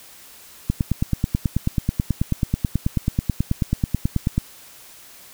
click train, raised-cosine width 5 ms, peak -6 dBFS, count 35, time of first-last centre 0.7-4.38 s, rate 9.24 Hz, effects white hiss -45 dBFS RMS until 5.33 s

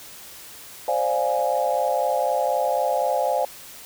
sine chord, D half-diminished seventh, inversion third, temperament equal, 523.3 / 587.3 / 698.5 / 830.6 Hz, C5 / D5 / F5 / Ab5, 0 / 0 / 0 / 0 cents, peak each -25 dBFS, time 0.88-3.45 s, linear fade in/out 2 ms, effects white hiss -42 dBFS RMS until 3.85 s

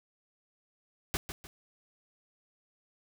pink noise with echo, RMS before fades -31 dBFS, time 1.14-1.17 s, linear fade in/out 0 ms, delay 150 ms, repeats 2, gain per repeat -9 dB, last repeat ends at 1.47 s, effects none

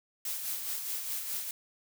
blue noise with tremolo, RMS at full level -34 dBFS, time 0.25-1.51 s, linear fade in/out 2 ms, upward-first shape sine, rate 4.8 Hz, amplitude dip 45%, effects none

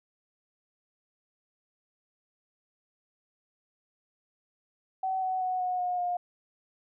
sine tone with pitch steps, 758 / 748.4 / 739 / 729.6 / 720.4 / 711.3 Hz, F#5 / F#5 / F#5 / F#5 / F#5 / F5, +42 / +20 / -2 / -24 / -46 / +32 cents, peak -27 dBFS, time 5.03-6.17 s, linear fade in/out 5 ms, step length 190 ms, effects none

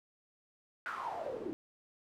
pink noise with band-pass filter sweep, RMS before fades -40 dBFS, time 0.86-1.53 s, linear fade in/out 0 ms, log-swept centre 1500 to 310 Hz, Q 7.4, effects none

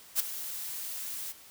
blue noise with ADSR envelope, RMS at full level -24 dBFS, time 0.15-1.33 s, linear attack 47 ms, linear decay 10 ms, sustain -14 dB, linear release 25 ms, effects white hiss -53 dBFS RMS until 1.5 s

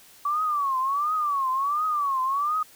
sine tone with vibrato, 1141 Hz, C#6, 50 cents sharp, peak -22 dBFS, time 0.25-2.63 s, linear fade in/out 5 ms, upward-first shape triangle, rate 1.4 Hz, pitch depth 190 cents each way, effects white hiss -52 dBFS RMS until 2.75 s

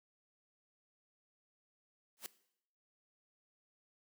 white noise with exponential growth, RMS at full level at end -39 dBFS, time 2.17-2.26 s, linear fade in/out 0 ms, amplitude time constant 18 ms, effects noise-tail reverb RT60 0.7 s tail -18 dB re dry + high-pass 200 Hz 12 dB/octave

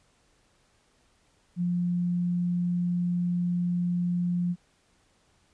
sine tone, 176 Hz, F3, 14 cents sharp, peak -24 dBFS, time 1.56-4.56 s, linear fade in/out 50 ms, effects pink hiss -66 dBFS RMS until 5.53 s + resampled to 22050 Hz

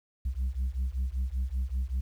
sine beating tone pair, 61.74 / 66.94 Hz, B1 / C2, 0 / +40 cents, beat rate 5.2 Hz, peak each -29 dBFS, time 0.25-2.01 s, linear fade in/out 10 ms, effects tanh soft clip ceiling -25 dBFS + 10-bit

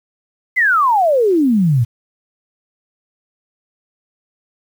sine exponential sweep, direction down, 2100 to 110 Hz, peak -10 dBFS, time 0.56-1.85 s, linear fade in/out 20 ms, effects 7-bit

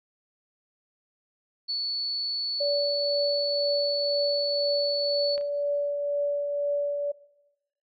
sine tone, 4439 Hz, C#8, 2 cents sharp, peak -26 dBFS, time 1.68-5.37 s, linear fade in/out 20 ms
sine tone with tremolo, 576 Hz, D5, 34 cents flat, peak -23 dBFS, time 2.6-7.12 s, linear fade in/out 10 ms, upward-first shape triangle, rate 2 Hz, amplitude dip 40%
clicks, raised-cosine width 0.3 ms, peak -26 / -35 dBFS, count 2, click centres 5.379 / 5.411 s
effects noise-tail reverb RT60 0.9 s tail -19 dB re dry

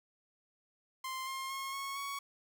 sawtooth tone with pitch steps, 1046.5 / 1063.6 / 1080.9 / 1098.5 / 1116.4 Hz, C6 / C6 / C#6 / C#6 / C#6, 0 / +28 / -44 / -16 / +12 cents, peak -34 dBFS, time 1.04-2.19 s, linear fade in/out 5 ms, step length 230 ms, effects 10-bit

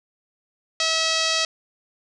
5% pulse tone with low-pass filter, 646 Hz, E5, 35 cents flat, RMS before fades -22 dBFS, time 0.8-1.45 s, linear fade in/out 2 ms, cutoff 5000 Hz, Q 1.6, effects none

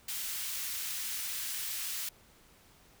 white high-pass noise, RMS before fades -37 dBFS, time 0.08-2.09 s, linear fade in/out 5 ms, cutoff 1700 Hz, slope 12 dB/octave, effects pink hiss -61 dBFS RMS until 3 s

